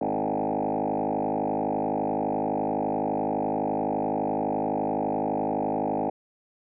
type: tone with frequency modulation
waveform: sine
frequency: 523.3 Hz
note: C5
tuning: in tune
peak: -23 dBFS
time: 0.01-6.1 s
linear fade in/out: 5 ms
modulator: 51.8 Hz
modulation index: 6.2
effects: tanh soft clip ceiling -19 dBFS